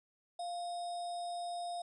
sine tone with sample-and-hold, 698.5 Hz, F5, in tune, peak -37 dBFS, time 0.39-1.82 s, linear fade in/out 5 ms, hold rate 4410 Hz, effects resampled to 24000 Hz

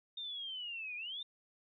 sine linear two-way sweep, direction down then up, 3663 to 2400 to 3663 Hz, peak -40 dBFS, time 0.17-1.23 s, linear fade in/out 5 ms, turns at 0.96 s, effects none

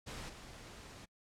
pink noise with level steps, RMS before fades -45 / -52 dBFS, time 0.06-1.06 s, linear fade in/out 20 ms, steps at 0.28 s, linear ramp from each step 20 ms, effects noise-tail reverb RT60 0.1 s tail -26 dB re dry + low-pass 8000 Hz 12 dB/octave

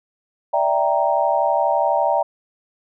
sine chord, E half-diminished seventh, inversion third, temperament equal, 587.3 / 659.3 / 784 / 932.3 Hz, D5 / E5 / G5 / Bb5, 0 / 0 / 0 / 0 cents, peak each -21 dBFS, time 0.53-2.23 s, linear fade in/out 10 ms, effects none

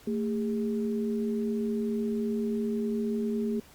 sine tone pair together, 223.7 / 407.4 Hz, A3 / G#4, +29 / -33 cents, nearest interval minor seventh, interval 1038 cents, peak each -28 / -32 dBFS, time 0.07-3.6 s, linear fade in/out 5 ms, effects pink hiss -55 dBFS RMS until 3.74 s + Opus 48 kbps

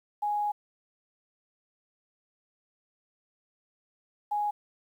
sine tone pair in turn, 830.6 / 830.6 Hz, G#5 / G#5, 0 / 0 cents, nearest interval unison, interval 0 cents, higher neither, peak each -26 dBFS, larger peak neither, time 0.22-0.52 / 4.31-4.51 s, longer first, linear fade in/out 10 ms, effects 10-bit

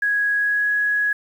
sine tone with pitch glide, 1661.2 to 1672.8 Hz, G#6 to G#6, 0 to +12 cents, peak -17 dBFS, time 0.02-1.13 s, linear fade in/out 5 ms, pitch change +12 cents, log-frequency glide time 0.36-0.69 s, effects 8-bit

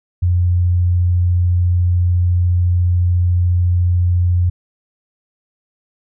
sine tone, 88.6 Hz, F2, 25 cents sharp, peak -11 dBFS, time 0.22-4.5 s, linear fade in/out 10 ms, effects none

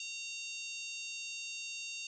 harmonic tone with a mistuned harmonic, 918 Hz, A#5, 27 cents flat, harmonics 3 / 4 / 5 / 6 / 7 / 8 / 9, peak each -43 / -49 / -47 / -53 / -48 / -53 / -61 dBFS, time 0-2.07 s, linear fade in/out 2 ms, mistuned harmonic 6, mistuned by +33 cents, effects none

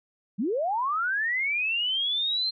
sine linear sweep, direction up, 172.7 to 4186 Hz, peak -24 dBFS, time 0.38-2.51 s, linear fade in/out 20 ms, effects none

